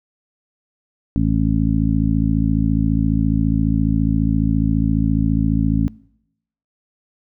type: harmonic tone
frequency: 54.6 Hz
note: A1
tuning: 13 cents flat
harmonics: 1 / 2 / 3 / 4 / 5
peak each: -21 / -21 / -21 / -21 / -21 dBFS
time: 1.16-5.88 s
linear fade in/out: 0 ms
effects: noise-tail reverb RT60 0.8 s tail -24 dB re dry